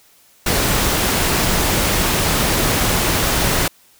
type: noise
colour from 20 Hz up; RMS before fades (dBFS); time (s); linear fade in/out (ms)
pink; -17; 0.46-3.68; 5
effects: white hiss -52 dBFS RMS until 3.99 s

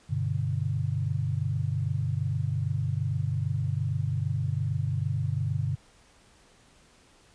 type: chord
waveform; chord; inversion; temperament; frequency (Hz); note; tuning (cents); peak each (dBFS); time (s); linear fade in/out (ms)
sine; G major; none; equal with one note detuned; 98 / 124.33 / 146.83; G2 / B2 / D3; 0 / +12 / 0; -30; 0.09-5.76; 20
effects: pink hiss -59 dBFS RMS until 7.34 s + resampled to 22050 Hz

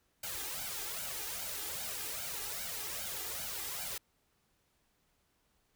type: noise with flanger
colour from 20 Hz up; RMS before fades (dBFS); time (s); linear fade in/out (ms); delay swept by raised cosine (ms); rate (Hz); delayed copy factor
white; -40; 0.23-3.98; 5; 1.3 to 2.5; 2.5; +0.75
effects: pink hiss -75 dBFS RMS until 5.75 s

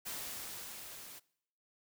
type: noise with level ramp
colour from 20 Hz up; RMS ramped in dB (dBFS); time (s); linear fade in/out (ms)
white; -41 to -51; 0.05-1.2; 20
effects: noise-tail reverb RT60 0.7 s tail -22 dB re dry

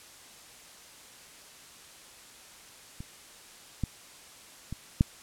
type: clicks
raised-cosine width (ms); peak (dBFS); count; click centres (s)
5; -27 / -16 / -23 / -8; 4; 3.005 / 3.837 / 4.726 / 5.009
effects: white hiss -51 dBFS RMS until 5.22 s + low-pass 10000 Hz 12 dB/octave

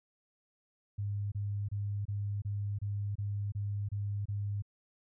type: tone bursts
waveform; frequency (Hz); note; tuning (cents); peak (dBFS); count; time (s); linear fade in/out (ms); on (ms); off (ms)
sine; 101.8; G#2; -34; -32; 10; 0.98-4.623; 10; 340; 27
effects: none

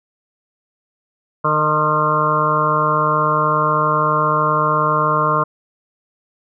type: harmonic tone with a mistuned harmonic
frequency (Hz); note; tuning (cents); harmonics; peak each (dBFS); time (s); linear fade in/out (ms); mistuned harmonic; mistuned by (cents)
152.7; D#3; -32; 1 / 2 / 3 / 4 / 6 / 7 / 8 / 9; -23 / -29 / -24 / -23 / -29 / -17 / -20 / -23; 1.44-5.44; 10; 7; -17
effects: none

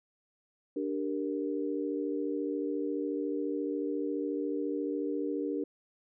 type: chord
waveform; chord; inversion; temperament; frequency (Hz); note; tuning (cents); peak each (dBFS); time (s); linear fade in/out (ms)
sine; G minor; second; equal; 293.7 / 392 / 466.2; D4 / G4 / Bb4; 0 / 0 / 0; -33 / -36 / -36; 0.76-5.64; 5
effects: none

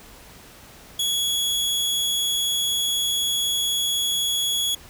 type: tone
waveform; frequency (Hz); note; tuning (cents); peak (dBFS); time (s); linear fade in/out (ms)
sawtooth; 3356; G#7; +17; -18; 0.99-4.75; 5
effects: pink hiss -46 dBFS RMS until 4.89 s

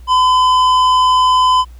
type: tone with tanh clipping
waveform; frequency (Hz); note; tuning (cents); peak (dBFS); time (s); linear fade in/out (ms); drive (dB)
triangle; 1014; B5; +45; -10; 0.07-1.65; 50; 15
effects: added 60 Hz sine -33 dBFS peak until 1.79 s + pink hiss -52 dBFS RMS until 1.79 s

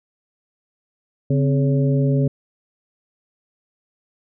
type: harmonic tone with a mistuned harmonic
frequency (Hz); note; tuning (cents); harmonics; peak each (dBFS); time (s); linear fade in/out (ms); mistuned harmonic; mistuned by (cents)
140.1; C#3; +19; 1 / 2 / 3 / 4; -16 / -22 / -26 / -28; 1.3-2.28; 5; 2; -120
effects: none

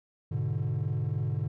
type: chord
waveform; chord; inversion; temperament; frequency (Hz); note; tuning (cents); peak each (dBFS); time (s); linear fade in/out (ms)
triangle; G# diminished; none; equal; 103.83 / 123.47 / 146.83; G#2 / B2 / D3; 0 / 0 / 0; -29; 0.31-1.48; 10
effects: tanh soft clip ceiling -21 dBFS

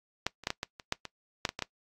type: clicks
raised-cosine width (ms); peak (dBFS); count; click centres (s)
0.2; -10 / -28 / -11 / -13 / -15 / -26 / -10 / -21 / -9 / -15 / -17 / -13; 12; 0.266 / 0.437 / 0.471 / 0.504 / 0.631 / 0.798 / 0.924 / 1.053 / 1.452 / 1.491 / 1.591 / 1.623
effects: noise-tail reverb RT60 0.1 s tail -21 dB re dry + AAC 48 kbps

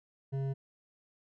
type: tone with hard clipping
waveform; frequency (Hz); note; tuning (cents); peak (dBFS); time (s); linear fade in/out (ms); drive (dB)
sine; 136; C#3; -33; -33; 0.32-0.54; 20; 9
effects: none

